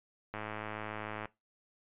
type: click train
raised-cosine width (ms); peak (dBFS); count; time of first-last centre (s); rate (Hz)
0.5; -24; 99; 0.34-1.256; 107
effects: noise-tail reverb RT60 0.2 s tail -19 dB re dry + resampled to 8000 Hz